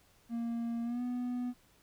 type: tone with pitch glide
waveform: triangle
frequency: 233.1 to 246.4 Hz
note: A#3 to B3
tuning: 0 to -4 cents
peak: -31 dBFS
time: 0.29-1.54 s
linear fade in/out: 50 ms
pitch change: +96 cents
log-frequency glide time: 0.83-1.02 s
effects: pink hiss -66 dBFS RMS until 1.82 s